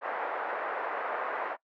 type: band-pass noise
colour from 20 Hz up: pink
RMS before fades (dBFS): -34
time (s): 0.01-1.57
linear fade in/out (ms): 50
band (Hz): 510 to 1700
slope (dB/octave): 24
effects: noise-tail reverb RT60 0.1 s tail -21 dB re dry